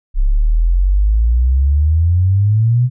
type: exponential sweep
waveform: sine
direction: up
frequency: 32.7 to 127.7 Hz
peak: -9 dBFS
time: 0.14-2.9 s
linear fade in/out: 50 ms
effects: none